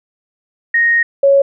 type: tone pair in turn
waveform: sine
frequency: 1864.7 / 554.4 Hz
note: A#6 / C#5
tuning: 0 / 0 cents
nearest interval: octave + major sixth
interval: 2100 cents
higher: first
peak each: -9 / -6 dBFS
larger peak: second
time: 0.74-1.03 / 1.23-1.42 s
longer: first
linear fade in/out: 5 ms
effects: none